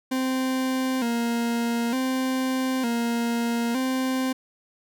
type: tone with vibrato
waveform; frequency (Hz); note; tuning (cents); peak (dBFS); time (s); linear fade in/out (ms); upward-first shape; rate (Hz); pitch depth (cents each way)
40% pulse; 246.9; B3; 0; -22; 0.11-4.33; 10; square; 0.55; 91
effects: none